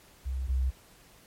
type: tone pair in turn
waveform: sine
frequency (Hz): 65.41 / 64.77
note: C2 / C2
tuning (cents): 0 / -17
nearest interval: unison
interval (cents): 17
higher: first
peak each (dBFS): -29 / -24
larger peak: second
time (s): 0.25-0.48 / 0.48-0.71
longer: neither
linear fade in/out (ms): 20
effects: pink hiss -57 dBFS RMS until 1.26 s + MP3 64 kbps